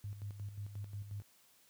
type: tone with tremolo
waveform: sine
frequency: 101.8 Hz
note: G#2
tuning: 34 cents flat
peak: -39 dBFS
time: 0.04-1.22 s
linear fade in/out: 0 ms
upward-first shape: square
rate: 5.6 Hz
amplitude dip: 60%
effects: white hiss -67 dBFS RMS until 1.69 s + high-pass 60 Hz 12 dB/octave